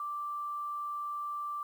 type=tone with quantisation; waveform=sine; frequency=1174.7 Hz; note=D6; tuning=in tune; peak=-34 dBFS; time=0-1.63 s; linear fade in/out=2 ms; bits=10; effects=none